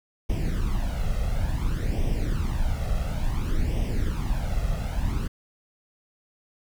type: noise with flanger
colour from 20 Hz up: brown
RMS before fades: -25 dBFS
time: 0.29-5.28 s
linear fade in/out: 10 ms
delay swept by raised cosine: 0.35 to 1.55 ms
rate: 0.57 Hz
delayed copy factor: +0.7
effects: none